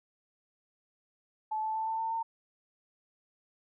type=tone with pitch steps; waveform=sine; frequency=867 / 875 / 883.2 / 891.4 / 899.7 / 908 Hz; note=A5 / A5 / A5 / A5 / A5 / A#5; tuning=-26 / -10 / +6 / +22 / +38 / -46 cents; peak=-30 dBFS; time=1.51-2.23 s; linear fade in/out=10 ms; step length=120 ms; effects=none